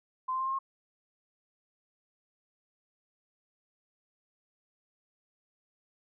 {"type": "tone with pitch steps", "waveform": "sine", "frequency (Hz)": [1033, 1043.8, 1054.7, 1065.7, 1076.9], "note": ["C6", "C6", "C6", "C6", "C6"], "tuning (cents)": [-22, -4, 14, 31, 50], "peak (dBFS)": -29, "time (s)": [0.28, 0.59], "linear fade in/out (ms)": 10, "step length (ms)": 62, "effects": []}